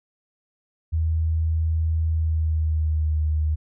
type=tone with pitch glide; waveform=sine; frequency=80.4 to 77.04 Hz; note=E2 to D#2; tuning=-43 to -17 cents; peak=-19 dBFS; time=0.92-3.56 s; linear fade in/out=20 ms; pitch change=-74 cents; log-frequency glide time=2.08-3.19 s; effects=none